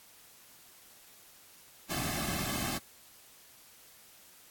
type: noise with comb filter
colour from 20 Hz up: pink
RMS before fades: -34 dBFS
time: 1.89-2.79 s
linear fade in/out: 20 ms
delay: 2.1 ms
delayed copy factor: -1
effects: white hiss -57 dBFS RMS until 4.5 s + AAC 64 kbps